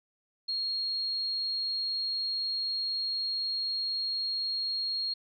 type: tone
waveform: sine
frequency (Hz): 4269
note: C8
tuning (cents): +34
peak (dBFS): -29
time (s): 0.48-5.14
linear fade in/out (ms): 10
effects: none